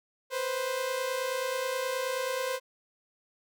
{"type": "tone pair together", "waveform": "sawtooth", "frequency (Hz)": [494.6, 524], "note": ["B4", "C5"], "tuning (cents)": [3, 2], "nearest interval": "minor second", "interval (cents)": 99, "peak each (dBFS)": [-31, -27], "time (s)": [0.3, 2.6], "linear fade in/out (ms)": 50, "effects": []}